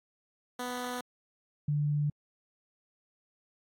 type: tone pair in turn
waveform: 10% pulse / sine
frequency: 247.7 / 147.28 Hz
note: B3 / D3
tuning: +5 / +5 cents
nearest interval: major sixth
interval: 900 cents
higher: first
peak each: -26 dBFS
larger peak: neither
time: 0.59-1.01 / 1.68-2.1 s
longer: neither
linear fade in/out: 5 ms
effects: AAC 48 kbps